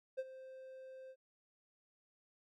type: tone with ADSR envelope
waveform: triangle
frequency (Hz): 523.3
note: C5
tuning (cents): 0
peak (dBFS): -33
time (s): 0.17-1.16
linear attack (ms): 22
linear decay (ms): 41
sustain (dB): -15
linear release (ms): 57
effects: none